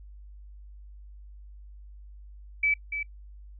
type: tone with echo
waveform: sine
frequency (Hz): 2301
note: D7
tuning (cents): -36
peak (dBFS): -21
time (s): 2.63-2.74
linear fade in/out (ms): 5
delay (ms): 290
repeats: 1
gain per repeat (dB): -8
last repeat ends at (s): 3.03
effects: noise-tail reverb RT60 0.1 s tail -25 dB re dry + added 50 Hz sine -44 dBFS peak until 3.59 s